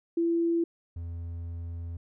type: tone pair in turn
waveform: sine / triangle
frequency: 336.5 / 84.69 Hz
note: E4 / E2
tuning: +36 / +47 cents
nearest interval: 2 octaves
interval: 2389 cents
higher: first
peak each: -23 / -32 dBFS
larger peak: first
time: 0.17-0.64 / 0.96-1.97 s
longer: second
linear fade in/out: 5 ms
effects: none